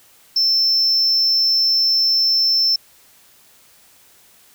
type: tone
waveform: sine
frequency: 5330 Hz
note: E8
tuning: 18 cents sharp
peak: -11 dBFS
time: 0.36-2.76 s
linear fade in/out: 5 ms
effects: tanh soft clip ceiling -12 dBFS + white hiss -51 dBFS RMS until 4.54 s